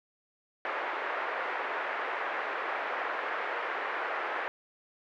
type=band-pass noise; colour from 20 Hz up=white; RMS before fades=-34 dBFS; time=0.65-4.48 s; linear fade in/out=0 ms; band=420 to 1900 Hz; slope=24 dB/octave; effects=none